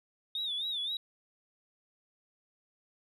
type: tone with vibrato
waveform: sine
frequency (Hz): 3624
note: A#7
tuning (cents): -50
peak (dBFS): -31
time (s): 0.35-0.97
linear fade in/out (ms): 2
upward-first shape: sine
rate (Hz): 3.8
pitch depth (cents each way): 120
effects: tanh soft clip ceiling -28 dBFS